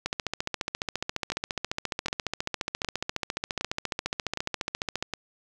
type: two click trains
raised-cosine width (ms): 0.2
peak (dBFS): -11 / -13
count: 73 / 6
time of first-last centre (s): 0.06-5.026 / 1.32-5.137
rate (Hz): 14.5 / 1.31
effects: none